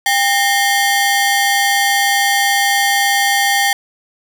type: ring-modulated tone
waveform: sawtooth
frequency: 1318.5 Hz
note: E6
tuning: in tune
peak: -5 dBFS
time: 0.06-3.73 s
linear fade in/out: 2 ms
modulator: 521 Hz
effects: none